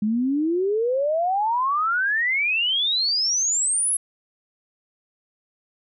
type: exponential sweep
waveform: sine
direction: up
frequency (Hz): 205.2 to 10960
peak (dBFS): -19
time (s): 0.02-3.97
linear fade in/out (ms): 5
effects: none